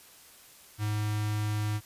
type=tone with notch filter; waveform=square; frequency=105.9 Hz; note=G#2; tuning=34 cents sharp; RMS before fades=-30 dBFS; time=0.78-1.81 s; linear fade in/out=50 ms; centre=480 Hz; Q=1.1; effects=white hiss -54 dBFS RMS until 1.85 s + resampled to 32000 Hz